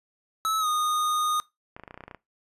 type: tone with pitch glide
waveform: square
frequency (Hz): 1300 to 1232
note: E6 to D#6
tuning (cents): -24 to -17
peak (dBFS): -24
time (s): 0.45-1.4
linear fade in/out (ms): 0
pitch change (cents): -93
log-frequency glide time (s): 0.59-0.67
type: clicks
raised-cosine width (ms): 0.5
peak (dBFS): -26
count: 12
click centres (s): 1.765 / 1.797 / 1.836 / 1.878 / 1.909 / 1.943 / 1.976 / 2.007 / 2.038 / 2.08 / 2.112 / 2.147
effects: noise-tail reverb RT60 0.2 s tail -21 dB re dry + resampled to 32000 Hz